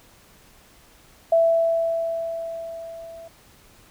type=tone with level ramp; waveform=sine; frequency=663 Hz; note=E5; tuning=10 cents sharp; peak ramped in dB=-13 to -38 dBFS; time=1.32-3.28 s; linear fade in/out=5 ms; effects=pink hiss -53 dBFS RMS until 3.9 s